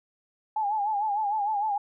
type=tone with vibrato; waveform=sine; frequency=838 Hz; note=G#5; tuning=15 cents sharp; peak=-24 dBFS; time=0.56-1.78 s; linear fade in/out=5 ms; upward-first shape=sine; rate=6.6 Hz; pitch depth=84 cents each way; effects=none